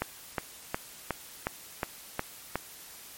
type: click train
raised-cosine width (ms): 0.5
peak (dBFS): -13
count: 8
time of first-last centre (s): 0.02-2.556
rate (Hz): 2.76
effects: white hiss -48 dBFS RMS until 3.17 s + MP3 64 kbps